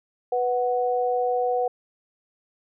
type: tone pair together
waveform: sine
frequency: 493.9 / 740 Hz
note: B4 / F#5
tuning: 0 / 0 cents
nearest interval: perfect fifth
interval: 700 cents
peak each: -23 / -24 dBFS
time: 0.32-1.68 s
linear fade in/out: 5 ms
effects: none